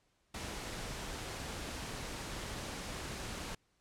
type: noise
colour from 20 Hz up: pink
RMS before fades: -42 dBFS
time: 0.34-3.55 s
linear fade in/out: 5 ms
effects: pink hiss -75 dBFS RMS until 3.8 s + low-pass 9000 Hz 12 dB/octave